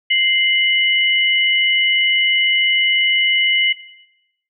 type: tone pair together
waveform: sine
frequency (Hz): 2089 / 2954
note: C7 / F#7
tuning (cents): -3 / -3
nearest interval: tritone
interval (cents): 600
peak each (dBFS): -15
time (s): 0.1-3.73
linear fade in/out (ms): 10
effects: noise-tail reverb RT60 0.9 s tail -17 dB re dry